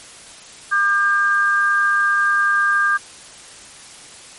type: tone pair together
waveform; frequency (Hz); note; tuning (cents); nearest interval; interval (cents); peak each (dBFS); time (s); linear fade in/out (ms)
sine; 1200 / 1601.8; D6 / G6; +37 / +37; perfect fourth; 500; -18 / -15; 0.71-2.98; 20
effects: white hiss -40 dBFS RMS until 4.38 s + MP3 48 kbps